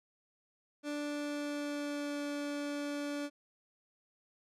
30% pulse tone with pitch glide, 293.2 to 289.3 Hz, D4 to D4, -3 to -26 cents, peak -33 dBFS, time 0.83-3.3 s, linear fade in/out 50 ms, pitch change -23 cents, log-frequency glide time 0.98-2.21 s, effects low-pass 9000 Hz 12 dB/octave

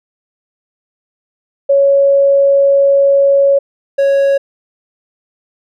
sine / triangle tone pair in turn, 556 / 553.5 Hz, C#5 / C#5, +5 / -3 cents, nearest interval unison, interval 8 cents, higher first, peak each -6 dBFS, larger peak neither, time 1.69-3.59 / 3.98-4.38 s, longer first, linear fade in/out 10 ms, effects none

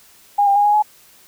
sine tone with pitch steps, 816 / 798 / 820 / 829 / 845 Hz, G#5 / G5 / G#5 / G#5 / G#5, -31 / +31 / -22 / -3 / +30 cents, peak -11 dBFS, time 0.38-0.825 s, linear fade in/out 10 ms, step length 89 ms, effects white hiss -49 dBFS RMS until 1.27 s

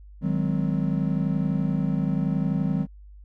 triangle chord, Ab dominant seventh, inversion second, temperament just, 155.74 / 186.89 / 207.7 / 259.6 Hz, Eb3 / Gb3 / Ab3 / C4, +2 / +18 / 0 / -13 cents, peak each -24 / -24 / -28 / -28 dBFS, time 0.21-2.87 s, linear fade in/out 50 ms, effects added 50 Hz sine -43 dBFS peak until 3.24 s

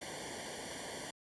pink noise with comb filter, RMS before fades -44 dBFS, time 0.01-1.11 s, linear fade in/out 10 ms, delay 0.77 ms, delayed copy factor -0.95, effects high-pass 60 Hz 12 dB/octave + resampled to 24000 Hz

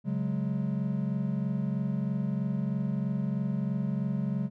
triangle chord, C# suspended fourth, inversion none, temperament just, 138.59 / 184.79 / 207.9 Hz, C#3 / F#3 / G#3, 0 / -2 / +2 cents, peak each -30 dBFS, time 0.04-4.5 s, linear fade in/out 50 ms, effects none

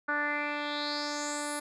10% pulse tone with low-pass filter sweep, 293.7 Hz, D4, in tune, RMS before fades -33 dBFS, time 0.08-1.6 s, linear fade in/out 10 ms, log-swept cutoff 1500 to 11000 Hz, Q 5.1, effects none

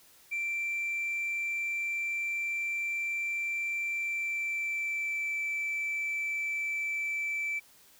sine tone with pitch glide, 2349 to 2323 Hz, D7 to D7, 0 to -20 cents, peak -28 dBFS, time 0.31-7.6 s, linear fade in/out 20 ms, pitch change -20 cents, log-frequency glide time 3.89-5.37 s, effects tanh soft clip ceiling -28 dBFS + white hiss -59 dBFS RMS until 7.99 s

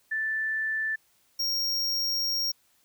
sine / square tone pair in turn, 1761 / 5575 Hz, A6 / F8, +1 / -4 cents, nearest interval octave + minor sixth, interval 1995 cents, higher second, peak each -26 dBFS, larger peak neither, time 0.11-0.96 / 1.39-2.52 s, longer second, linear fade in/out 10 ms, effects white hiss -66 dBFS RMS until 2.84 s

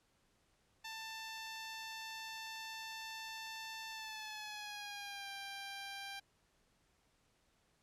10% pulse tone with pitch glide, 889 to 792 Hz, A5 to G5, +18 to +18 cents, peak -36 dBFS, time 0.84-6.2 s, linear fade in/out 10 ms, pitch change -200 cents, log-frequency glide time 3.91-5.29 s, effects pink hiss -75 dBFS RMS until 7.82 s + low-pass 10000 Hz 12 dB/octave

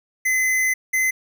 square tone pair in turn, 2038 / 2047 Hz, C7 / C7, -46 / -38 cents, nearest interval unison, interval 8 cents, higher second, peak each -18 dBFS, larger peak neither, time 0.25-0.74 / 0.93-1.11 s, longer first, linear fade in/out 10 ms, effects none

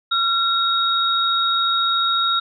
sine tone pair together, 1367 / 3763 Hz, F6 / A#7, -37 / +16 cents, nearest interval octave + tritone, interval 1753 cents, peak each -19 dBFS, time 0.11-2.4 s, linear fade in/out 10 ms, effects none

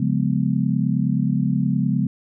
sine chord, C# dominant seventh, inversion none, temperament equal with one note detuned, 138.59 / 177.67 / 207.7 / 246.9 Hz, C#3 / E#3 / G#3 / B3, 0 / +30 / 0 / 0 cents, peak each -22 / -23 / -23 / -24 dBFS, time 0-2.07 s, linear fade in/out 5 ms, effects none

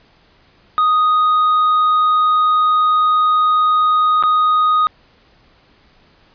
triangle tone with dropouts, 1244.5 Hz, D#6, in tune, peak -9 dBFS, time 0.78-4.87 s, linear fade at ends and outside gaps 0 ms, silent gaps 4.226-4.236 s, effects pink hiss -52 dBFS RMS until 6.34 s + resampled to 11025 Hz

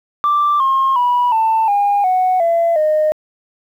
sine tone with pitch steps, 1174.7 / 1071 / 976.5 / 890.3 / 811.7 / 740 / 674.7 / 615.1 Hz, D6 / C6 / B5 / A5 / G#5 / F#5 / E5 / D#5, 0 / +40 / -20 / +20 / -40 / 0 / +40 / -20 cents, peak -10 dBFS, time 0.24-3.12 s, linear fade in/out 0 ms, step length 360 ms, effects tanh soft clip ceiling -8 dBFS + 8-bit

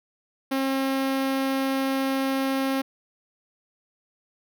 sawtooth tone with notch filter, 268.6 Hz, C4, 46 cents sharp, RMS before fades -25 dBFS, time 0.51-2.82 s, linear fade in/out 10 ms, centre 7400 Hz, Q 1.3, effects none

